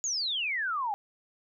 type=exponential sweep; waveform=sine; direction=down; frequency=6940 to 790 Hz; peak=-28 dBFS; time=0.04-0.94 s; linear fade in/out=0 ms; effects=none